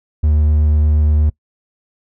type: tone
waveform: triangle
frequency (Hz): 75.7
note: D#2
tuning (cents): -47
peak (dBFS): -8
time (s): 0.23-1.3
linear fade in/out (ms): 10
effects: noise-tail reverb RT60 0.1 s tail -22 dB re dry